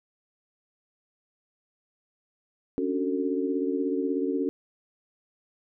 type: chord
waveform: sine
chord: D major seventh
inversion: third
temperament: equal with one note detuned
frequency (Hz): 277.2 / 293.7 / 370 / 448.5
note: C#4 / D4 / F#4 / A4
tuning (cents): 0 / 0 / 0 / +33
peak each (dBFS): -28 / -34 / -30 / -31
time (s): 2.78-4.49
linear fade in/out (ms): 0
effects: none